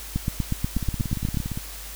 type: two click trains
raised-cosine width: 5 ms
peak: -11 / -16 dBFS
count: 11 / 15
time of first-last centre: 0.16-1.372 / 0.77-1.575 s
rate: 8.25 / 17.4 Hz
effects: added 50 Hz sine -39 dBFS peak until 1.95 s + white hiss -39 dBFS RMS until 1.95 s